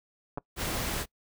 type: clicks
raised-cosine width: 1 ms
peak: -21 dBFS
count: 2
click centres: 0.375 / 0.382 s
type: noise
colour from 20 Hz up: pink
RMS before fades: -32 dBFS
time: 0.56-1.06 s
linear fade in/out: 50 ms
effects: noise-tail reverb RT60 0.1 s tail -23 dB re dry